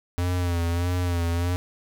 square tone with vibrato, 87.2 Hz, F2, 2 cents flat, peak -23 dBFS, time 0.18-1.56 s, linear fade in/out 0 ms, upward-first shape sine, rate 1.6 Hz, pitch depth 53 cents each way, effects none

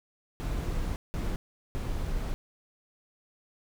brown noise bursts at uneven times, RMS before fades -31 dBFS, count 3, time 0.4-0.96 / 1.14-1.36 / 1.75-2.34 s, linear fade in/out 0 ms, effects none

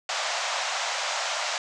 pink band-pass noise, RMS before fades -29 dBFS, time 0.09-1.58 s, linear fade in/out 2 ms, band 600 to 7300 Hz, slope 48 dB/octave, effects none

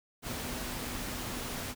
sine tone in noise, 246.9 Hz, B3, in tune, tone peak -45 dBFS, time 0.22-1.75 s, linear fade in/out 50 ms, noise pink, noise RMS -38 dBFS, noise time 0.22-1.75 s, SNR -10 dB, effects none

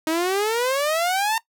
sawtooth exponential sweep, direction up, 311.1 to 917 Hz, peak -16 dBFS, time 0.07-1.38 s, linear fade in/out 2 ms, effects noise-tail reverb RT60 0.1 s tail -19 dB re dry

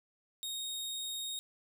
sawtooth tone, 3729 Hz, A#7, in tune, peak -34 dBFS, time 0.43-1.39 s, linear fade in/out 0 ms, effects none

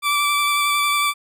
20% pulse tone with vibrato, 1164 Hz, D6, 16 cents flat, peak -12 dBFS, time 0.02-1.14 s, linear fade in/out 50 ms, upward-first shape square, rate 11 Hz, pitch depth 11 cents each way, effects none

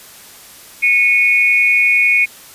sine tone pair together, 2196 / 2465 Hz, C#7 / D#7, -17 / -17 cents, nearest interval major second, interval 200 cents, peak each -12 dBFS, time 0.82-2.26 s, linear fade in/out 20 ms, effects white hiss -39 dBFS RMS until 2.54 s + resampled to 32000 Hz

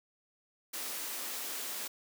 white high-pass noise, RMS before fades -39 dBFS, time 0.73-1.88 s, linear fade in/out 10 ms, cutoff 220 Hz, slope 48 dB/octave, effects none

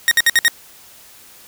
sawtooth tone bursts, 1864.7 Hz, A#6, in tune, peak -6 dBFS, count 5, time 0.08-0.481 s, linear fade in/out 0 ms, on 33 ms, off 59 ms, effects white hiss -44 dBFS RMS until 1.47 s

